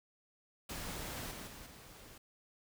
pink noise with level steps, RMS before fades -43 / -47 / -51 / -55 dBFS, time 0.69-2.18 s, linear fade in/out 5 ms, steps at 1.31 / 1.47 / 1.66 s, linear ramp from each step 5 ms, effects none

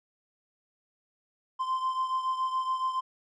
triangle beating tone pair, 1038 / 1045.1 Hz, C6 / C6, -14 / -2 cents, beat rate 7.1 Hz, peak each -26 / -32 dBFS, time 1.59-3.01 s, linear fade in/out 20 ms, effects tanh soft clip ceiling -18 dBFS + resampled to 22050 Hz

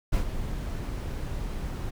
brown noise with ADSR envelope, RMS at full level -23 dBFS, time 0.12-1.91 s, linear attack 17 ms, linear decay 110 ms, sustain -9 dB, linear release 21 ms, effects none

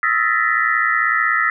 sine tone cluster, 1272 / 1348 / 1752 / 1874 / 1985 Hz, D#6 / E6 / A6 / A#6 / B6, +38 / +38 / -8 / +9 / +8 cents, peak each -21 dBFS, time 0.03-1.5 s, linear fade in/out 2 ms, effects none

